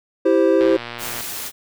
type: chord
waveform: triangle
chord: C major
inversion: first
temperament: equal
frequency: 329.6 / 392 / 523.3 Hz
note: E4 / G4 / C5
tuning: 0 / 0 / 0 cents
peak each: -15 dBFS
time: 0.25-0.77 s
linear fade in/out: 10 ms
type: click train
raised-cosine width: 0.3 ms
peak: -14 dBFS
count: 72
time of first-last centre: 0.61-1.207 s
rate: 119 Hz
type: noise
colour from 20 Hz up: white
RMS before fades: -29 dBFS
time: 0.98-1.52 s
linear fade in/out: 50 ms
effects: none